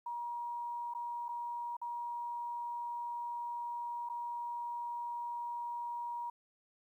sine tone with dropouts, 952 Hz, A#5, 36 cents sharp, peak -37 dBFS, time 0.06-6.3 s, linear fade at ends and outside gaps 5 ms, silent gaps 0.938-0.948 / 1.284-1.289 / 1.768-1.815 / 4.09-4.097 s, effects 12-bit

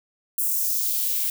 violet noise with high-pass filter sweep, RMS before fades -24 dBFS, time 0.38-1.3 s, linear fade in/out 2 ms, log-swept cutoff 9200 to 1800 Hz, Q 1.4, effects none

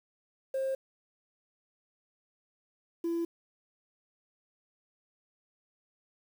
sine tone pair in turn, 533 / 336.7 Hz, C5 / E4, +32 / +37 cents, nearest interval minor sixth, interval 795 cents, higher first, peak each -27 dBFS, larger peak neither, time 0.54-0.75 / 3.04-3.25 s, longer neither, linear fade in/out 5 ms, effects tanh soft clip ceiling -27 dBFS + 9-bit

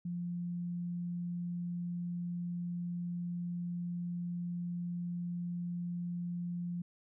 sine tone, 174.5 Hz, F3, 1 cent flat, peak -35 dBFS, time 0.05-6.82 s, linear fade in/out 5 ms, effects none

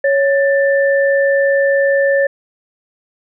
sine tone pair together, 554.4 / 1771.3 Hz, C#5 / A6, 0 / +11 cents, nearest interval octave + minor sixth, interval 2011 cents, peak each -11 / -17 dBFS, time 0.04-2.27 s, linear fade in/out 5 ms, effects none

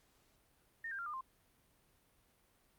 sine tone with pitch steps, 1829 / 1592.2 / 1386.1 / 1206.7 / 1050.5 Hz, A#6 / G6 / F6 / D6 / C6, -33 / +27 / -13 / +47 / +7 cents, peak -40 dBFS, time 0.84-1.21 s, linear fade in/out 5 ms, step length 74 ms, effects pink hiss -72 dBFS RMS until 2.78 s + Opus 48 kbps

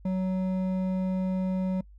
triangle tone with hard clipping, 186.7 Hz, F#3, 16 cents sharp, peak -27 dBFS, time 0.05-1.81 s, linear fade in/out 5 ms, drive 12 dB, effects noise-tail reverb RT60 0.1 s tail -24 dB re dry + added 50 Hz sine -48 dBFS peak until 1.98 s

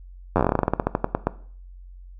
slowing click train, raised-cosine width 1 ms, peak -5 dBFS, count 21, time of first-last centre 0.36-1.27 s, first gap 10 ms, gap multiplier 1.14, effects noise-tail reverb RT60 0.5 s tail -17 dB re dry + added 45 Hz sine -40 dBFS peak until 2.19 s

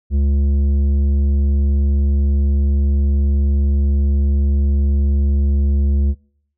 sine tone with tanh clipping, 70.3 Hz, C#2, 25 cents sharp, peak -14 dBFS, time 0.1-6.15 s, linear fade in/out 50 ms, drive 9 dB, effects noise-tail reverb RT60 0.7 s tail -25 dB re dry

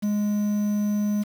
triangle tone with quantisation, 207.7 Hz, G#3, in tune, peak -19 dBFS, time 0.02-1.24 s, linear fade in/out 20 ms, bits 7, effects none

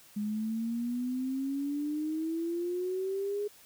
sine exponential sweep, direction up, 206.3 to 416.8 Hz, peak -30 dBFS, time 0.16-3.48 s, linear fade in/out 10 ms, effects white hiss -57 dBFS RMS until 3.65 s

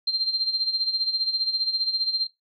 sine tone with tremolo, 4162 Hz, C8, 10 cents flat, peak -19 dBFS, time 0.07-2.27 s, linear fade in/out 5 ms, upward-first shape sine, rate 15 Hz, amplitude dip 70%, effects noise-tail reverb RT60 0.2 s tail -18 dB re dry

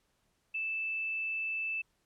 sine tone, 2637 Hz, E7, in tune, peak -32 dBFS, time 0.54-1.82 s, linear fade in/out 10 ms, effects pink hiss -75 dBFS RMS until 2.05 s + low-pass 12000 Hz 12 dB/octave

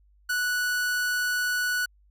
45% pulse tone, 1476 Hz, F#6, 5 cents flat, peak -24 dBFS, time 0.29-1.86 s, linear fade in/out 10 ms, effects added 50 Hz sine -57 dBFS peak until 2.1 s

